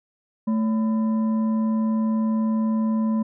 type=tone with frequency modulation; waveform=sine; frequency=220 Hz; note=A3; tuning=in tune; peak=-19 dBFS; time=0.47-3.23 s; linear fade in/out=10 ms; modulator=784 Hz; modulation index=0.29; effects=none

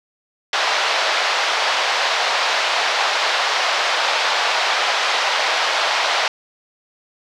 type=band-pass noise; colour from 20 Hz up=pink; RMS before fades=-19 dBFS; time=0.53-6.28 s; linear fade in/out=2 ms; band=630 to 5000 Hz; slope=24 dB/octave; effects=none

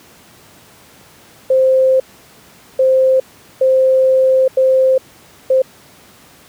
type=tone bursts at uneven times; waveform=sine; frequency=523.3 Hz; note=C5; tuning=in tune; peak=-8 dBFS; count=5; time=1.5-2 / 2.79-3.2 / 3.61-4.48 / 4.57-4.98 / 5.5-5.62 s; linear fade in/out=5 ms; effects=pink hiss -44 dBFS RMS until 6.48 s + high-pass 100 Hz 12 dB/octave

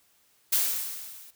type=noise with level ramp; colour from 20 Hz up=blue; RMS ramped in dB=-22 to -50 dBFS; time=0.52-1.31 s; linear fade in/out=10 ms; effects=white hiss -65 dBFS RMS until 1.35 s

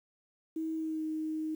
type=tone with pitch glide; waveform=sine; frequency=320.3 to 313.2 Hz; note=E4 to D#4; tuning=-50 to +11 cents; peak=-32 dBFS; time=0.56-1.55 s; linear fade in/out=5 ms; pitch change=-39 cents; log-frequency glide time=0.75-1.03 s; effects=10-bit

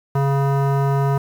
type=tone with low-pass filter; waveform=square; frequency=138.59 Hz; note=C#3; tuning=in tune; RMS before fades=-18 dBFS; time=0.15-1.18 s; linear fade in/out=5 ms; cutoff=1100 Hz; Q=2; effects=7-bit

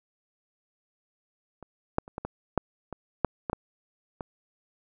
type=clicks; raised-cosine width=1 ms; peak=-29 / -9 / -30 / -19 / -18 / -8 / -22 / -7 / -15 / -13 / -20 dBFS; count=11; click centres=1.627 / 1.984 / 2.079 / 2.181 / 2.25 / 2.577 / 2.927 / 3.247 / 3.498 / 3.531 / 4.208 s; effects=none

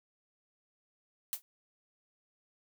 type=noise with exponential decay; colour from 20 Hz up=blue; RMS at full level=-31 dBFS; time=1.33-1.42 s; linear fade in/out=0 ms; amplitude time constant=19 ms; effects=none

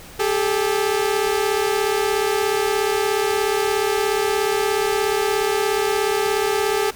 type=tone pair together; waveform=sawtooth; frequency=396.1 / 433 Hz; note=G4 / A4; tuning=+18 / -28 cents; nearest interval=major second; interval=154 cents; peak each=-17 dBFS; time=0.19-6.91 s; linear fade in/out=10 ms; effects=pink hiss -41 dBFS RMS until 6.95 s

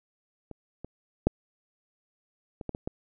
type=clicks; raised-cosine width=2 ms; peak=-27 / -25 / -7 / -24 / -18 / -21 / -18 dBFS; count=7; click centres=0.513 / 0.846 / 1.27 / 2.612 / 2.693 / 2.749 / 2.875 s; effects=none

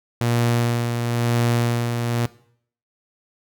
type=tone with tremolo; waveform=sawtooth; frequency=118.7 Hz; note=A#2; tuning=32 cents sharp; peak=-13 dBFS; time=0.21-2.26 s; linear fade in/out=0 ms; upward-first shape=sine; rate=1 Hz; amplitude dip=45%; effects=noise-tail reverb RT60 0.6 s tail -19 dB re dry

